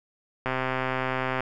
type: click train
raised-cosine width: 0.5 ms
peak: -12 dBFS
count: 124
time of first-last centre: 0.46-1.406 s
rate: 130 Hz
effects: none